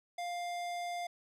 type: tone with hard clipping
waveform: sine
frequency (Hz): 701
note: F5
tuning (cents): +6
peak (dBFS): -38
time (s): 0.18-1.07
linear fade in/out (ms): 5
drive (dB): 18
effects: none